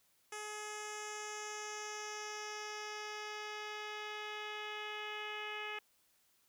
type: tone with low-pass filter sweep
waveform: 10% pulse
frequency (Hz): 422.7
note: G#4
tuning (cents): +31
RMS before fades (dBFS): -44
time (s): 0.32-5.79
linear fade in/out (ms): 5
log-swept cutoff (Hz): 8700 to 2800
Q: 2.7
effects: white hiss -73 dBFS RMS until 6.48 s